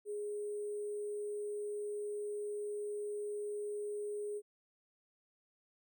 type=tone with sample-and-hold; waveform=sine; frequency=415.3 Hz; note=G#4; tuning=in tune; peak=-37 dBFS; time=0.05-4.42 s; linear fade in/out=50 ms; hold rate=8820 Hz; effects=none